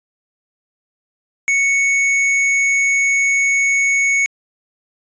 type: tone with hard clipping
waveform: sine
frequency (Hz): 2217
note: C#7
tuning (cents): 0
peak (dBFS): -14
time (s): 1.48-4.26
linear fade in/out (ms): 0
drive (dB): 15
effects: resampled to 16000 Hz